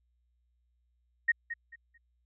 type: tone with echo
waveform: sine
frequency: 1864.7 Hz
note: A#6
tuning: in tune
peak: -21 dBFS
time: 1.28-1.32 s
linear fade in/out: 10 ms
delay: 220 ms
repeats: 3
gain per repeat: -12 dB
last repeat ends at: 1.98 s
effects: added 60 Hz sine -70 dBFS peak until 2.25 s